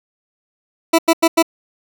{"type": "tone bursts", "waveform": "20% pulse", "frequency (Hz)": 329.6, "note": "E4", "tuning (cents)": 0, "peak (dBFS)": -4, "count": 4, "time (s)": [0.93, 1.427], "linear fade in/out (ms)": 10, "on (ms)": 56, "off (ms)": 91, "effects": []}